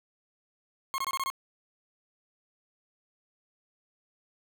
40% pulse tone bursts, 1079 Hz, C#6, 47 cents flat, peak -28 dBFS, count 6, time 0.94-1.301 s, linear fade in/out 0 ms, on 41 ms, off 23 ms, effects none

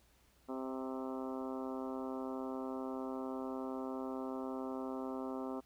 harmonic tone with a mistuned harmonic, 131.2 Hz, C3, 5 cents sharp, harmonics 2 / 3 / 4 / 5 / 6 / 7 / 8 / 9 / 10, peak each -41 / -45 / -47 / -49 / -51 / -52 / -53 / -54 / -55 dBFS, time 0.48-5.61 s, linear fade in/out 20 ms, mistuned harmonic 5, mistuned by -18 cents, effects added 60 Hz sine -70 dBFS peak until 5.65 s + pink hiss -70 dBFS RMS until 5.65 s

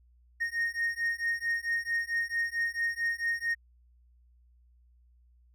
triangle beating tone pair, 1853 / 1857.5 Hz, A#6 / A#6, -11 / -7 cents, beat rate 4.5 Hz, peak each -30 dBFS, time 0.4-3.55 s, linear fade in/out 20 ms, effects added 60 Hz sine -59 dBFS peak until 5.54 s

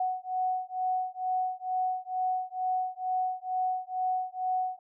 sine beating tone pair, 740 / 742.2 Hz, F#5 / F#5, 0 / +5 cents, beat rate 2.2 Hz, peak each -31 dBFS, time 0-4.79 s, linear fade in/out 5 ms, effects none

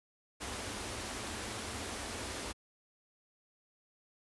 pink band-stop noise, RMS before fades -40 dBFS, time 0.4-2.53 s, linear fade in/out 20 ms, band 120 to 190 Hz, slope 96 dB/octave, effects high-pass 60 Hz 12 dB/octave + resampled to 24000 Hz

